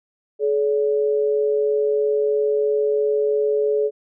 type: tone pair together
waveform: sine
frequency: 427.1 / 570.1 Hz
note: G#4 / C#5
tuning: +48 / +48 cents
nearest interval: perfect fourth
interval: 500 cents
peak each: -17 / -25 dBFS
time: 0.39-3.91 s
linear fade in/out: 50 ms
effects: none